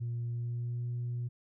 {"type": "tone with pitch glide", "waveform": "sine", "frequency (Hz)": [118.6, 120.88], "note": ["A#2", "B2"], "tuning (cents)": [30, -37], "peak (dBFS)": -31, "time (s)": [0, 1.29], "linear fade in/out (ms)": 20, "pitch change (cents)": 33, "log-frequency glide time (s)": [0.29, 0.88], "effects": ["tanh soft clip ceiling -30 dBFS"]}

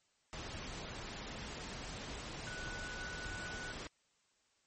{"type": "tone in noise", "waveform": "sine", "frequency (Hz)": 1480, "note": "F#6", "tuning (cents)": 0, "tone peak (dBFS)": -45, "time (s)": [2.47, 3.72], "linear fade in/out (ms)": 0, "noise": "pink", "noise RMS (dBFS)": -45, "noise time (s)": [0.33, 3.87], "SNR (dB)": -3, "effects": ["white hiss -75 dBFS RMS until 4.66 s", "MP3 32 kbps"]}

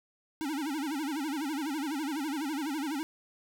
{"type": "tone with vibrato", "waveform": "square", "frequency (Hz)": 293.7, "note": "D4", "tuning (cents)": 0, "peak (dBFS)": -32, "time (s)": [0.41, 3.03], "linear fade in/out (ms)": 0, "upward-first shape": "sine", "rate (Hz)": 12, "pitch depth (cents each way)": 170, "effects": []}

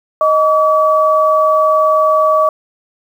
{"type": "tone pair together", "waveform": "sine", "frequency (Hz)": [624.3, 1143], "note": ["D#5", "D6"], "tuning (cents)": [6, -47], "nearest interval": "minor seventh", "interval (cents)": 1047, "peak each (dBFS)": -11, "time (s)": [0.21, 2.49], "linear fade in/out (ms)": 2, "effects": ["7-bit"]}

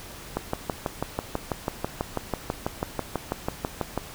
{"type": "click train", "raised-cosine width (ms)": 1, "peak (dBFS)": -11, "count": 23, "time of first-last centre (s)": [0.37, 3.977], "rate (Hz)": 6.1, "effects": ["pink hiss -42 dBFS RMS until 4.14 s"]}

